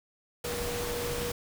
sine tone in noise, 479.9 Hz, B4, 50 cents flat, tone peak -34 dBFS, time 0.44-1.32 s, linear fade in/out 5 ms, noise pink, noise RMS -35 dBFS, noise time 0.44-1.32 s, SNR -2 dB, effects none

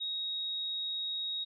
sine tone, 3776 Hz, A#7, 22 cents sharp, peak -33 dBFS, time 0-1.45 s, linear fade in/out 20 ms, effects none

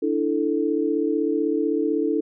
sine chord, D suspended second, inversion none, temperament equal, 293.7 / 329.6 / 440 Hz, D4 / E4 / A4, 0 / 0 / 0 cents, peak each -24 dBFS, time 0.02-2.21 s, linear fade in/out 10 ms, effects none

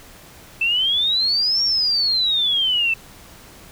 sine exponential two-way sweep, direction up then down, 2637 to 5588 to 2637 Hz, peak -16 dBFS, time 0.61-2.94 s, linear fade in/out 5 ms, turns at 1.63 s, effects pink hiss -44 dBFS RMS until 3.71 s

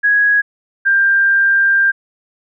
sine tone pair in turn, 1661.2 / 1589.8 Hz, G#6 / G6, 0 / +24 cents, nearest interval minor second, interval 76 cents, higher first, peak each -9 dBFS, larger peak neither, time 0.03-0.42 / 0.85-1.92 s, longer second, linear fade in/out 20 ms, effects none

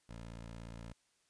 15% pulse tone, 57 Hz, A#1, 38 cents flat, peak -40 dBFS, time 0.09-0.93 s, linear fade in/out 5 ms, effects white hiss -75 dBFS RMS until 1.29 s + resampled to 22050 Hz

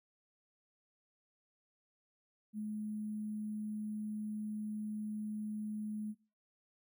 sine tone with sample-and-hold, 212.4 Hz, G#3, 39 cents sharp, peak -37 dBFS, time 2.53-6.15 s, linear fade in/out 50 ms, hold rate 11025 Hz, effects noise-tail reverb RT60 0.4 s tail -24 dB re dry

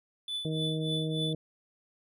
triangle tone with tremolo, 3485 Hz, A7, 17 cents flat, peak -29 dBFS, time 0.28-1.33 s, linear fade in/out 2 ms, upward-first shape triangle, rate 3.4 Hz, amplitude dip 95%
harmonic tone, 157.5 Hz, D#3, 21 cents sharp, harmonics 1 / 2 / 3 / 4, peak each -31 / -36 / -37 / -44 dBFS, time 0.45-1.35 s, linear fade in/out 2 ms
effects none

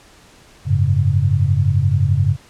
sine chord, F# suspended second, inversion none, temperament just, 92.5 / 104.06 / 138.75 Hz, F#2 / G#2 / C#3, 0 / +4 / +2 cents, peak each -17 dBFS, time 0.65-2.37 s, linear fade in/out 50 ms, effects pink hiss -47 dBFS RMS until 2.49 s + low-pass 9000 Hz 12 dB/octave

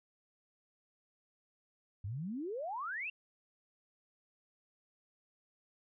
sine exponential sweep, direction up, 91 to 2794 Hz, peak -37 dBFS, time 2.04-3.1 s, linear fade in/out 5 ms, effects none

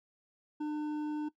sine tone with hard clipping, 301 Hz, D4, 43 cents sharp, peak -34 dBFS, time 0.6-1.29 s, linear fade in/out 10 ms, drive 7 dB, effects noise-tail reverb RT60 0.1 s tail -18 dB re dry

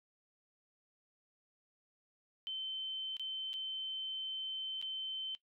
sine tone with dropouts, 3083 Hz, G7, 29 cents flat, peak -37 dBFS, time 2.47-5.35 s, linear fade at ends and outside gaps 0 ms, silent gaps 3.168-3.196 / 3.532-3.539 / 4.815-4.825 s, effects noise-tail reverb RT60 0.1 s tail -18 dB re dry

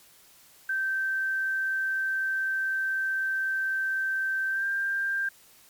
sine tone with pitch glide, 1556 to 1587.8 Hz, G6 to G6, -13 to +22 cents, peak -25 dBFS, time 0.69-5.29 s, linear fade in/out 5 ms, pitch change +35 cents, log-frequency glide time 4.49-4.66 s, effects white hiss -56 dBFS RMS until 5.69 s + MP3 96 kbps

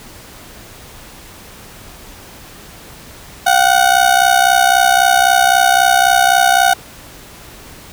30% pulse ring-modulated tone, 740 Hz, F#5, in tune, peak -3 dBFS, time 3.46-6.74 s, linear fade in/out 10 ms, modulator 31.9 Hz, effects pink hiss -37 dBFS RMS until 7.92 s

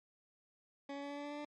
20% pulse tone with pitch steps, 280 / 282.1 / 284.2 / 286.4 / 288.5 / 290.7 / 292.9 / 295.1 Hz, C#4 / C#4 / C#4 / D4 / D4 / D4 / D4 / D4, +18 / +30 / +43 / -43 / -31 / -18 / -5 / +8 cents, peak -37 dBFS, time 0.89-1.45 s, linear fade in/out 5 ms, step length 70 ms, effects low-pass 4000 Hz 12 dB/octave + MP3 64 kbps

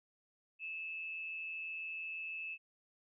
sine tone with amplitude modulation, 2613 Hz, E7, 16 cents flat, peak -38 dBFS, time 0.59-2.58 s, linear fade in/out 50 ms, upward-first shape sine, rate 166 Hz, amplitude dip 45%, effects none

